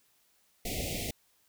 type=band-stop noise; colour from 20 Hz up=pink; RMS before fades=-35 dBFS; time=0.65-1.11 s; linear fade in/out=5 ms; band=760 to 2000 Hz; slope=96 dB/octave; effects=white hiss -69 dBFS RMS until 1.48 s